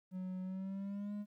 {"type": "tone with pitch glide", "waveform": "triangle", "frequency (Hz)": [185, 206.5], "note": ["F#3", "G#3"], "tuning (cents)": [0, -10], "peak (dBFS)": -37, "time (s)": [0.11, 1.26], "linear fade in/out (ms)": 50, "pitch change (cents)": 190, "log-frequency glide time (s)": [0.42, 1.13], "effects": ["13-bit"]}